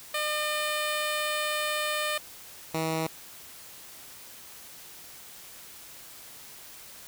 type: tone pair in turn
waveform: 10% pulse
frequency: 604 / 160.58 Hz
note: D5 / E3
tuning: +48 / -45 cents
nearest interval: octave + major seventh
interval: 2293 cents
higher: first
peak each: -19 dBFS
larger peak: neither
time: 0.14-2.18 / 2.74-3.07 s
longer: first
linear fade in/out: 5 ms
effects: white hiss -47 dBFS RMS until 7.07 s